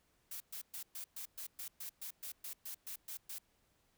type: noise bursts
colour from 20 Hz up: blue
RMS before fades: -45 dBFS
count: 15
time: 0.31-3.385 s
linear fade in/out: 5 ms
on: 93 ms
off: 120 ms
effects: pink hiss -75 dBFS RMS until 3.97 s